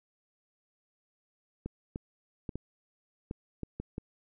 clicks, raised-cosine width 3 ms, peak -23 dBFS, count 8, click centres 1.66 / 1.959 / 2.492 / 2.556 / 3.311 / 3.633 / 3.8 / 3.981 s, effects none

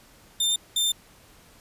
sawtooth tone pair in turn, 3604 / 3588 Hz, A7 / A7, +41 / +33 cents, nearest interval unison, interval 8 cents, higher first, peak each -18 dBFS, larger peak neither, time 0.4-0.56 / 0.76-0.92 s, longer neither, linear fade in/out 5 ms, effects pink hiss -54 dBFS RMS until 1.6 s + resampled to 32000 Hz

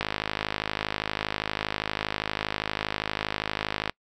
click train, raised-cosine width 0.3 ms, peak -10 dBFS, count 205, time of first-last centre 0.01-3.896 s, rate 52.5 Hz, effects noise-tail reverb RT60 0.1 s tail -26 dB re dry

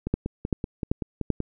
two click trains, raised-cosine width 3 ms, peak -15 / -9 dBFS, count 8 / 4, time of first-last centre 0.07-1.403 / 0.14-1.303 s, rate 5.25 / 2.58 Hz, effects none

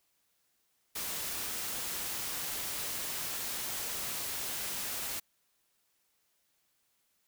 white noise, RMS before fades -37 dBFS, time 0.95-5.2 s, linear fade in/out 10 ms, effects white hiss -75 dBFS RMS until 7.27 s

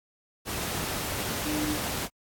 sine tone in noise, 302.4 Hz, D#4, 49 cents flat, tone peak -28 dBFS, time 1.44-1.78 s, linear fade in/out 50 ms, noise pink, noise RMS -31 dBFS, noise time 0.45-2.09 s, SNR 0 dB, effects high-pass 60 Hz 12 dB/octave + AAC 64 kbps

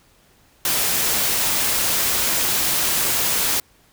white noise, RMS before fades -20 dBFS, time 0.65-3.6 s, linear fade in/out 2 ms, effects pink hiss -56 dBFS RMS until 3.92 s

